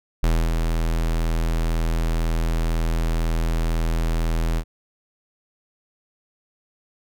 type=tone with ADSR envelope; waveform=square; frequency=41 Hz; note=E1; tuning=9 cents flat; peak=-16 dBFS; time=0.23-4.64 s; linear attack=4 ms; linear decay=260 ms; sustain=-4 dB; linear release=64 ms; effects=none